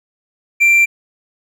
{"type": "tone", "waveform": "triangle", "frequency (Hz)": 2359, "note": "D7", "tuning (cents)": 7, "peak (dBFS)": -6, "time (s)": [0.6, 0.86], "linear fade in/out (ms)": 20, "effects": []}